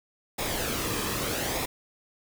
pink noise with flanger, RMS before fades -30 dBFS, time 0.38-1.66 s, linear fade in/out 10 ms, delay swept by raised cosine 0.66 to 1.41 ms, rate 0.8 Hz, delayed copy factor -0.5, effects none

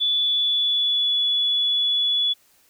sine tone with pitch glide, 3457 to 3415 Hz, A7 to G#7, -31 to +48 cents, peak -18 dBFS, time 0-2.34 s, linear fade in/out 20 ms, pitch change -21 cents, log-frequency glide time 0.14-1.15 s, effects white hiss -59 dBFS RMS until 2.69 s

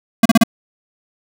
square tone bursts, 227.1 Hz, A#3, 45 cents flat, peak -6 dBFS, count 4, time 0.23-0.436 s, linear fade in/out 5 ms, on 26 ms, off 34 ms, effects none

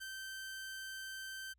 sawtooth tone, 1552 Hz, G6, 18 cents flat, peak -40 dBFS, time 0-1.54 s, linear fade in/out 20 ms, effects added 60 Hz sine -70 dBFS peak until 1.58 s

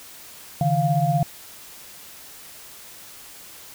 sine tone cluster, 142.1 / 158.5 / 698 Hz, C#3 / D#3 / F5, +43 / +32 / -1 cents, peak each -22 dBFS, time 0.61-1.23 s, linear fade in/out 2 ms, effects white hiss -43 dBFS RMS until 3.74 s

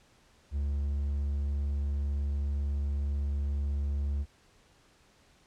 triangle tone, 71 Hz, C#2, 42 cents sharp, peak -26 dBFS, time 0.51-4.26 s, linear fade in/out 50 ms, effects pink hiss -63 dBFS RMS until 5.46 s + low-pass 8000 Hz 12 dB/octave

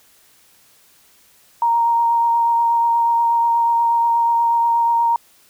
sine tone with vibrato, 932.3 Hz, A#5, in tune, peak -13 dBFS, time 1.62-5.16 s, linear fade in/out 2 ms, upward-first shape triangle, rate 8.3 Hz, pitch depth 14 cents each way, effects white hiss -53 dBFS RMS until 5.49 s

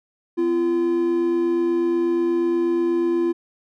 triangle tone pair together, 253.9 / 342.2 Hz, B3 / F4, +48 / -35 cents, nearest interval perfect fourth, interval 517 cents, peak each -26 / -16 dBFS, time 0.37-3.33 s, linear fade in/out 20 ms, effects none

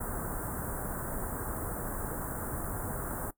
pink band-stop noise, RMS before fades -36 dBFS, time 0-3.31 s, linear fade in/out 10 ms, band 1600 to 8400 Hz, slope 48 dB/octave, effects noise-tail reverb RT60 0.1 s tail -19 dB re dry

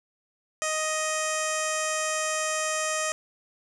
15% pulse tone with low-pass filter, 624 Hz, D#5, 5 cents sharp, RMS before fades -28 dBFS, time 0.62-3.12 s, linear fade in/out 0 ms, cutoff 8100 Hz, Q 8.7, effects none

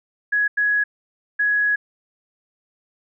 sine tone bursts at uneven times, 1674 Hz, G#6, 13 cents sharp, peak -16 dBFS, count 3, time 0.32-0.48 / 0.57-0.84 / 1.39-1.76 s, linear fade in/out 10 ms, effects none

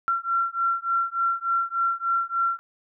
sine beating tone pair, 1362 / 1365.4 Hz, F6 / F6, -44 / -40 cents, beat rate 3.4 Hz, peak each -25 / -25 dBFS, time 0.08-2.59 s, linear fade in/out 0 ms, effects none

